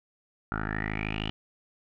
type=tone with low-pass filter sweep; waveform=10% pulse; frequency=53 Hz; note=G#1; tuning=36 cents sharp; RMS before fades=-32 dBFS; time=0.52-1.3 s; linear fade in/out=0 ms; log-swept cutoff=1400 to 3100 Hz; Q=9.6; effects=none